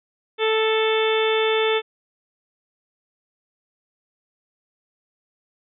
harmonic tone, 440 Hz, A4, in tune, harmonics 1 / 2 / 3 / 4 / 5 / 6 / 7 / 8, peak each -19 / -28 / -29 / -31 / -29 / -30 / -33 / -28 dBFS, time 0.38-1.82 s, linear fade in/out 50 ms, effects none

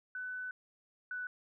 sine tone pair in turn, 1500 / 1488.8 Hz, F#6 / F#6, +23 / +10 cents, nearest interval unison, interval 13 cents, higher first, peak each -38 / -37 dBFS, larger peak second, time 0.15-0.51 / 1.11-1.27 s, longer first, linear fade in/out 2 ms, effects none

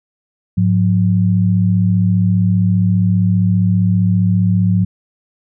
sine tone pair together, 104.82 / 179.9 Hz, G#2 / F#3, +16 / -48 cents, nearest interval major sixth, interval 936 cents, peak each -13 dBFS, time 0.57-4.85 s, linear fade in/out 10 ms, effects none

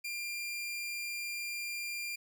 sawtooth tone, 2391 Hz, D7, 30 cents sharp, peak -33 dBFS, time 0.04-2.16 s, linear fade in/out 10 ms, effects none

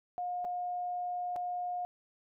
sine tone with dropouts, 715 Hz, F5, 41 cents sharp, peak -33 dBFS, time 0.18-1.85 s, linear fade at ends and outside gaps 0 ms, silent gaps 0.445-0.45 / 1.359-1.363 s, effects none

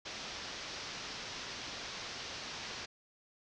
white low-pass noise, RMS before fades -44 dBFS, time 0.05-2.86 s, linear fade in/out 10 ms, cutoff 5900 Hz, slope 48 dB/octave, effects none

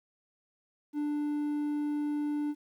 triangle tone, 295.1 Hz, D4, 8 cents sharp, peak -27 dBFS, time 0.93-2.55 s, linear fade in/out 50 ms, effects 11-bit

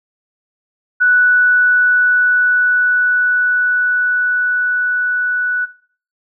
sine tone with level ramp, 1480 Hz, F#6, in tune, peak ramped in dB -8 to -15 dBFS, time 1-5.66 s, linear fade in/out 20 ms, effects noise-tail reverb RT60 0.5 s tail -18 dB re dry

